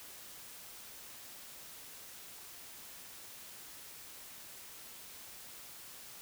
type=silence; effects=white hiss -51 dBFS RMS until 6.21 s